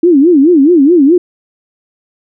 sine tone with vibrato, 311.1 Hz, D#4, in tune, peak -3 dBFS, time 0.03-1.18 s, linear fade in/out 5 ms, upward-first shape sine, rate 4.7 Hz, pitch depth 260 cents each way, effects none

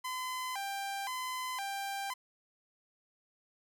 sawtooth tone with vibrato, 898 Hz, A5, 35 cents sharp, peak -32 dBFS, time 0.04-2.14 s, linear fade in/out 10 ms, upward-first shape square, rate 0.97 Hz, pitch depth 220 cents each way, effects none

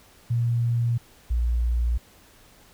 sine tone pair in turn, 118.2 / 59.07 Hz, A#2 / A#1, +24 / +24 cents, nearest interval octave, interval 1200 cents, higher first, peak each -20 dBFS, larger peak neither, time 0.3-0.98 / 1.3-1.98 s, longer neither, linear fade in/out 10 ms, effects pink hiss -54 dBFS RMS until 2.73 s

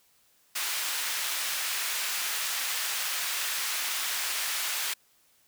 pink high-pass noise, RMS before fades -31 dBFS, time 0.55-4.94 s, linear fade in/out 10 ms, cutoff 1600 Hz, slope 12 dB/octave, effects white hiss -65 dBFS RMS until 5.47 s

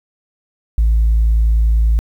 sine tone, 55.3 Hz, A1, 9 cents sharp, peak -8 dBFS, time 0.78-1.99 s, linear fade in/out 0 ms, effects tanh soft clip ceiling -7 dBFS + 8-bit

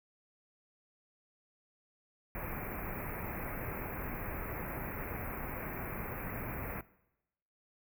pink band-stop noise, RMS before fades -40 dBFS, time 2.35-6.81 s, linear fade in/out 2 ms, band 2500 to 12000 Hz, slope 96 dB/octave, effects noise-tail reverb RT60 0.9 s tail -20 dB re dry

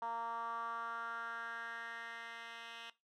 10% pulse tone with band-pass filter sweep, 231.2 Hz, A#3, 14 cents flat, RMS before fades -44 dBFS, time 0.02-2.9 s, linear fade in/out 2 ms, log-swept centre 940 to 2600 Hz, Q 4.3, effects noise-tail reverb RT60 0.2 s tail -17 dB re dry

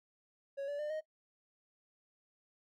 triangle tone with pitch steps, 554.4 / 576.3 / 599 / 622.7 Hz, C#5 / D5 / D5 / D#5, 0 / -33 / +34 / +1 cents, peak -34 dBFS, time 0.57-1.01 s, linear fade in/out 20 ms, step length 110 ms, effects noise-tail reverb RT60 0.1 s tail -17 dB re dry

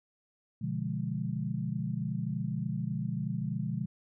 sine chord, B diminished seventh, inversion none, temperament equal, 123.47 / 146.83 / 174.61 / 207.7 Hz, B2 / D3 / F3 / Ab3, 0 / 0 / 0 / 0 cents, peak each -36 / -36 / -36 / -37 dBFS, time 0.61-3.86 s, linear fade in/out 10 ms, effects none

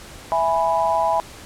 sine chord, E major, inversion none, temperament equal, 659.3 / 830.6 / 987.8 Hz, E5 / G#5 / B5, 0 / 0 / 0 cents, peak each -21 dBFS, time 0.32-1.2 s, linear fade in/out 0 ms, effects pink hiss -40 dBFS RMS until 1.45 s + low-pass 11000 Hz 12 dB/octave

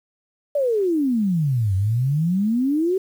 sine exponential two-way sweep, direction down then up, 596 to 92.5 to 389.8 Hz, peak -17 dBFS, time 0.55-2.98 s, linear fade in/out 5 ms, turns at 1.75 s, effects 8-bit

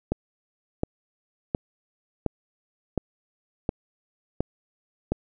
click train, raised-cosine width 2 ms, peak -10 dBFS, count 8, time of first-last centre 0.12-5.12 s, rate 1.4 Hz, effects none

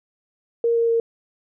sine tone with pitch steps, 466.2 / 463.2 / 460.3 Hz, A#4 / A#4 / A#4, 0 / -11 / -22 cents, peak -16 dBFS, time 0.64-1 s, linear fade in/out 2 ms, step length 120 ms, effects none

